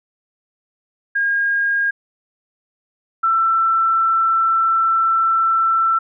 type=tone pair in turn; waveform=sine; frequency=1624 / 1337.3 Hz; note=G#6 / E6; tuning=-39 / +24 cents; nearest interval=minor third; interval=337 cents; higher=first; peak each=-15 / -13 dBFS; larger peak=second; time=1.15-1.91 / 3.23-5.99 s; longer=second; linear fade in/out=10 ms; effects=none